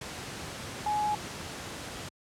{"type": "tone in noise", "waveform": "sine", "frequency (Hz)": 841, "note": "G#5", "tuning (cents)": 22, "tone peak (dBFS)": -26, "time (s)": [0.86, 1.15], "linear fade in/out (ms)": 5, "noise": "pink", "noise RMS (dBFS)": -39, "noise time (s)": [0.01, 2.09], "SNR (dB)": 10, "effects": ["high-pass 80 Hz 12 dB/octave", "low-pass 9000 Hz 12 dB/octave"]}